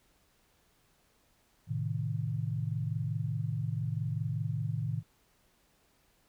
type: chord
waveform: sine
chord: A diminished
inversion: none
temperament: equal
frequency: 110 / 130.81 / 155.56 Hz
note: A2 / C3 / Eb3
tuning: 0 / 0 / 0 cents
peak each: -34 / -36 / -35 dBFS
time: 1.67-5.03 s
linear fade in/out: 50 ms
effects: pink hiss -69 dBFS RMS until 6.28 s